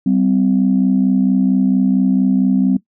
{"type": "tone pair together", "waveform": "sine", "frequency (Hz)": [193.19, 257.6], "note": ["G3", "C4"], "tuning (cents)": [-25, -27], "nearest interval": "perfect fourth", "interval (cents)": 498, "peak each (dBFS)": -13, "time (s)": [0.06, 2.77], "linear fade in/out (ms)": 5, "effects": ["noise-tail reverb RT60 0.1 s tail -19 dB re dry", "tanh soft clip ceiling -4 dBFS"]}